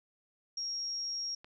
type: tone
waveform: sine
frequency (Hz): 5588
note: F8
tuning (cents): 0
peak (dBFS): -34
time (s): 0.57-1.35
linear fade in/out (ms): 5
type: click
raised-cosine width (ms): 0.3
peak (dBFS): -35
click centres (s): 1.445
effects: none